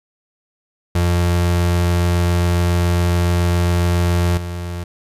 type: tone with level steps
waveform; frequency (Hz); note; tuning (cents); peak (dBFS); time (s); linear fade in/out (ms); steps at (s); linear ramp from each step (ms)
35% pulse; 87.2; F2; -2; -12 / -22; 0.95-4.84; 5; 4.37; 5
effects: resampled to 32000 Hz